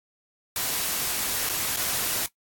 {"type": "noise with dropouts", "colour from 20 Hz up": "white", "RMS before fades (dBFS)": -27, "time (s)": [0.56, 2.26], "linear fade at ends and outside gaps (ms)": 1, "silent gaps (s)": [[1.49, 1.496], [1.761, 1.771]], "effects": ["noise-tail reverb RT60 0.1 s tail -17 dB re dry", "AAC 64 kbps"]}